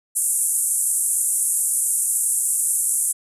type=band-pass noise; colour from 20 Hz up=pink; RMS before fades=-21 dBFS; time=0.15-3.13 s; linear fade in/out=20 ms; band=8200 to 11000 Hz; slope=48 dB/octave; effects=resampled to 32000 Hz